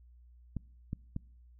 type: clicks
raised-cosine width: 5 ms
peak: -23 dBFS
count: 3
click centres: 0.567 / 0.931 / 1.164 s
effects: noise-tail reverb RT60 0.7 s tail -26 dB re dry + added 60 Hz sine -55 dBFS peak until 1.59 s